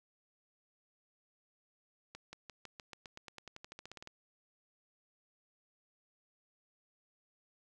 accelerating click train, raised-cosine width 0.2 ms, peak -30 dBFS, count 20, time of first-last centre 2.15-4.074 s, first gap 180 ms, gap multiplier 0.93, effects none

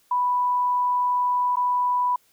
sine tone with dropouts, 987.8 Hz, B5, in tune, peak -19 dBFS, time 0.11-2.16 s, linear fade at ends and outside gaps 5 ms, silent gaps 1.558-1.568 s, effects white hiss -62 dBFS RMS until 2.32 s

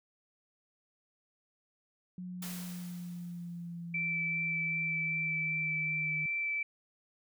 sine exponential sweep, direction down, 181.5 to 155.56 Hz, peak -39 dBFS, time 2.18-6.26 s, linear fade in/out 2 ms
white noise with exponential decay, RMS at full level -42 dBFS, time 2.42-3.94 s, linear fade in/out 5 ms, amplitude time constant 330 ms
sine tone with vibrato, 2328 Hz, D7, 16 cents flat, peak -31 dBFS, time 3.94-6.63 s, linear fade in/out 5 ms, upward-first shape sine, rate 2.6 Hz, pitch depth 8 cents each way
effects none

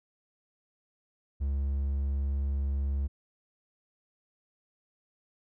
triangle tone, 69.3 Hz, C#2, in tune, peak -25 dBFS, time 1.4-3.08 s, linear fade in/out 20 ms, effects none

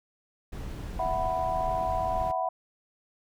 brown noise, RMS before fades -36 dBFS, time 0.52-2.32 s, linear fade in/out 10 ms
sine chord, E suspended second, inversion none, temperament just, 659.3 / 741.7 / 988.9 Hz, E5 / F#5 / B5, 0 / +4 / +2 cents, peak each -31 / -29 / -32 dBFS, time 0.99-2.49 s, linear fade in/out 5 ms
effects none

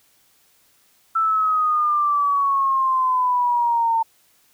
sine exponential sweep, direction down, 1331 to 901 Hz, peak -16 dBFS, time 1.15-4.03 s, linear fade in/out 10 ms, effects white hiss -59 dBFS RMS until 4.53 s

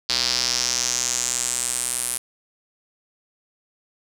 square tone with band-pass filter sweep, 61.74 Hz, B1, in tune, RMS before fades -24 dBFS, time 0.09-2.18 s, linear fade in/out 5 ms, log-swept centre 4600 to 10000 Hz, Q 4, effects none

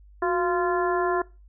harmonic tone with a mistuned harmonic, 346 Hz, F4, 16 cents flat, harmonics 1 / 2 / 3 / 4 / 5, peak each -24 / -28 / -28 / -32 / -33 dBFS, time 0.22-1.22 s, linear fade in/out 5 ms, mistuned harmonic 1, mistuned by +86 cents, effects noise-tail reverb RT60 0.3 s tail -22 dB re dry + added 50 Hz sine -48 dBFS peak until 1.48 s

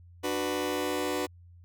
sawtooth chord, B minor, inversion first, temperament just, 296.3 / 370.4 / 493.9 Hz, D4 / F#4 / B4, +15 / +2 / 0 cents, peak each -29 dBFS, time 0.23-1.27 s, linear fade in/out 20 ms, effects added 87 Hz sine -50 dBFS peak until 1.64 s

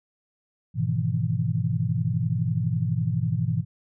sine chord, E major seventh, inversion first, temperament equal with one note detuned, 103.83 / 123.47 / 155.56 / 167.5 Hz, G#2 / B2 / D#3 / E3, 0 / 0 / 0 / +28 cents, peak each -28 / -26 / -29 / -28 dBFS, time 0.74-3.65 s, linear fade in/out 50 ms, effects none

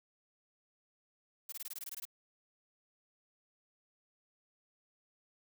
blue noise bursts, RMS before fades -43 dBFS, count 11, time 1.49-2.053 s, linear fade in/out 5 ms, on 33 ms, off 20 ms, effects none

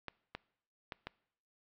clicks, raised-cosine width 0.3 ms, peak -24 dBFS, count 4, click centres 0.083 / 0.35 / 0.922 / 1.07 s, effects noise-tail reverb RT60 0.7 s tail -23 dB re dry + low-pass 5000 Hz 12 dB/octave

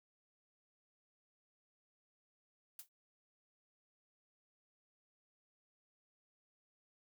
blue noise with exponential decay, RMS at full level -45 dBFS, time 2.79-2.89 s, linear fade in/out 2 ms, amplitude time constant 20 ms, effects none

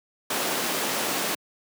pink high-pass noise, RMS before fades -27 dBFS, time 0.3-1.35 s, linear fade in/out 5 ms, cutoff 250 Hz, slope 12 dB/octave, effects high-pass 150 Hz 12 dB/octave

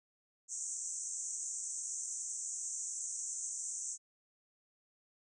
pink band-pass noise, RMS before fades -41 dBFS, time 0.48-3.98 s, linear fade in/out 50 ms, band 6100 to 8400 Hz, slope 96 dB/octave, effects none

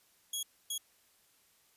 15% pulse tone bursts at uneven times, 3322 Hz, G#7, in tune, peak -27 dBFS, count 2, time 0.33-0.43 / 0.7-0.78 s, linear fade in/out 5 ms, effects white hiss -68 dBFS RMS until 1.76 s + resampled to 32000 Hz

